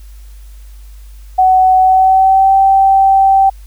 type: tone with pitch glide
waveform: sine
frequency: 749 to 776.3 Hz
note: F#5 to G5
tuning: +21 to -17 cents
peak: -5 dBFS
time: 1.38-3.5 s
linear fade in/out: 10 ms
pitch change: +62 cents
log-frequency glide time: 1.79-2.55 s
effects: added 50 Hz sine -31 dBFS peak until 3.66 s + white hiss -49 dBFS RMS until 3.66 s